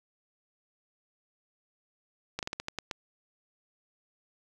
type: slowing click train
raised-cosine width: 0.2 ms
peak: -16 dBFS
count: 8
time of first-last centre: 2.39-2.912 s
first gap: 38 ms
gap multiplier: 1.22
effects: none